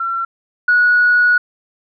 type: tone pair in turn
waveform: sine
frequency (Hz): 1357 / 1461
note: E6 / F#6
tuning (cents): +50 / -22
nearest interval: minor second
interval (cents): 128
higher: second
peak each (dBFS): -17 / -8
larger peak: second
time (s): 0-0.25 / 0.68-1.38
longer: second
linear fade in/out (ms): 5
effects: tanh soft clip ceiling -4 dBFS